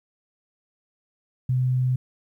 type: tone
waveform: sine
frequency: 127.5 Hz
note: C3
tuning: 44 cents flat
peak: -19 dBFS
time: 1.49-1.96 s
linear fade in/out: 5 ms
effects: 10-bit